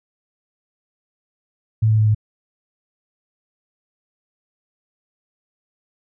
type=tone with pitch steps; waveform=sine; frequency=110 / 108.99 / 107.99 / 106.99 Hz; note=A2 / A2 / A2 / A2; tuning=0 / -16 / -32 / -48 cents; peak=-12 dBFS; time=1.82-2.148 s; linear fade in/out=10 ms; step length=82 ms; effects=none